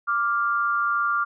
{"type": "tone pair together", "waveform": "sine", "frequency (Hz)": [1174.7, 1397], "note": ["D6", "F6"], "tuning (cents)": [0, 0], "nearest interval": "minor third", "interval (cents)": 300, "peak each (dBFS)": -23, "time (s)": [0.07, 1.25], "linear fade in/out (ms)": 20, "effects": []}